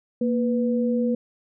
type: tone pair together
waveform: sine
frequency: 233.9 / 493.9 Hz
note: A#3 / B4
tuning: +6 / 0 cents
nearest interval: octave + minor second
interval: 1294 cents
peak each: -21 / -25 dBFS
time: 0.21-1.15 s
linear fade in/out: 5 ms
effects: none